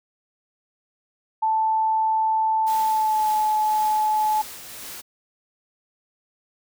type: tone with pitch glide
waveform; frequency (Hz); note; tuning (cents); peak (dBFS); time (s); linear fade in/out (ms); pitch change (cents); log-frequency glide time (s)
sine; 880 to 857.9; A5 to A5; 0 to -44; -18; 1.42-4.42; 10; -44; 2.77-3.3
type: noise with tremolo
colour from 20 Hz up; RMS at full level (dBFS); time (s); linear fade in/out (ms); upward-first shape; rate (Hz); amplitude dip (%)
white; -36; 2.66-5.02; 20; triangle; 1.9; 40
effects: none